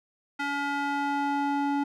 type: tone with band-pass filter sweep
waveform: square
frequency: 283.8 Hz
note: C#4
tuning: 41 cents sharp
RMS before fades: -28 dBFS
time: 0.39-1.84 s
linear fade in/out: 10 ms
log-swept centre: 1600 to 590 Hz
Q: 1.3
effects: none